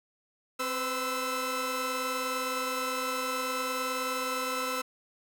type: tone cluster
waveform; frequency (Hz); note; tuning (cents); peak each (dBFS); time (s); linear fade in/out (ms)
sawtooth; 262.2 / 505 / 1039 / 1315; C4 / B4 / C6 / E6; +4 / +39 / -12 / -5; -36 / -31 / -36 / -29; 0.59-4.82; 10
effects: none